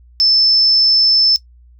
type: tone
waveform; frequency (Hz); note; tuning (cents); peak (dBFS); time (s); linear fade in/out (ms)
sine; 5274; E8; 0; -9; 0.2-1.36; 0
effects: noise-tail reverb RT60 0.1 s tail -17 dB re dry + added 60 Hz sine -42 dBFS peak until 1.79 s